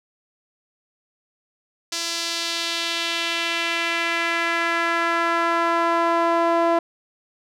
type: tone with band-pass filter sweep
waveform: sawtooth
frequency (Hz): 336.6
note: E4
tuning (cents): +36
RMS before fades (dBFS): -22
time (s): 1.92-6.79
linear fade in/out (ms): 5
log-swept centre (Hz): 5300 to 760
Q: 1.7
effects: none